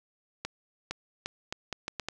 accelerating click train, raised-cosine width 0.2 ms, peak -16 dBFS, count 8, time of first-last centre 0.45-2.086 s, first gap 460 ms, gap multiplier 0.76, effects none

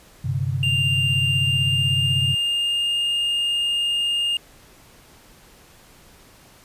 sine chord, G suspended fourth, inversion none, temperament equal with one note detuned, 96.04 / 130.81 / 146.83 Hz, G2 / C3 / D3, -35 / 0 / 0 cents, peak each -26 / -23 / -28 dBFS, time 0.24-2.35 s, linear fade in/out 10 ms
triangle tone with pitch glide, 2794 to 2825 Hz, F7 to F7, 0 to +19 cents, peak -18 dBFS, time 0.63-4.37 s, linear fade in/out 2 ms, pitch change +19 cents, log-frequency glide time 1.27-3.03 s
effects pink hiss -50 dBFS RMS until 6.64 s + resampled to 32000 Hz

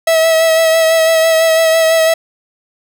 45% pulse tone with vibrato, 648 Hz, E5, 30 cents flat, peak -8 dBFS, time 0.07-2.14 s, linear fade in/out 5 ms, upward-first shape sine, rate 6 Hz, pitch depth 22 cents each way, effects none

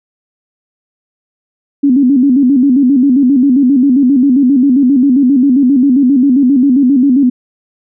sine tone with vibrato, 265.1 Hz, C4, 23 cents sharp, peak -5 dBFS, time 1.83-7.3 s, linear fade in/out 10 ms, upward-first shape square, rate 7.5 Hz, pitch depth 110 cents each way, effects none

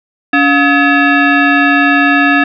sine tone with frequency modulation, 710 Hz, F5, 28 cents sharp, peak -6 dBFS, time 0.33-2.44 s, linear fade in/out 5 ms, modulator 993 Hz, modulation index 1.8, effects none

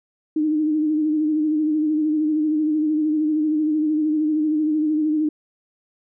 sine tone with vibrato, 307 Hz, D#4, 23 cents flat, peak -17 dBFS, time 0.36-5.29 s, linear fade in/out 5 ms, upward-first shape sine, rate 13 Hz, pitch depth 42 cents each way, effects none

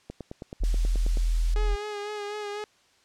click train, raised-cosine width 2 ms, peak -23 dBFS, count 11, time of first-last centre 0.1-1.172 s, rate 9.33 Hz
sine tone, 41.33 Hz, E1, 5 cents sharp, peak -21 dBFS, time 0.6-1.76 s, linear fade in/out 20 ms
blue noise, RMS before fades -38 dBFS, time 0.64-1.54 s, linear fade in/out 0 ms
sawtooth tone with vibrato, 415.3 Hz, G#4, in tune, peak -28 dBFS, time 1.56-2.64 s, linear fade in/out 0 ms, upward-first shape sine, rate 4 Hz, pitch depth 32 cents each way
effects white hiss -62 dBFS RMS until 3.04 s + low-pass 6000 Hz 12 dB/octave

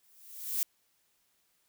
violet noise with exponential growth, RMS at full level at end -28 dBFS, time 0.03-0.63 s, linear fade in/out 0 ms, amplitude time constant 130 ms, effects white hiss -73 dBFS RMS until 1.68 s

